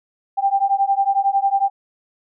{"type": "beating tone pair", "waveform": "sine", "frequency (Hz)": [784, 795], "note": ["G5", "G5"], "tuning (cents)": [0, 24], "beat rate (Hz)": 11, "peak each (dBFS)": -18, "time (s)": [0.37, 1.7], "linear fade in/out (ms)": 20, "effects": []}